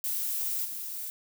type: noise with level steps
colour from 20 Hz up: violet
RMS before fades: -31 / -37 dBFS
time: 0.04-1.1 s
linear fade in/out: 0 ms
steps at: 0.64 s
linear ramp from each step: 20 ms
effects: none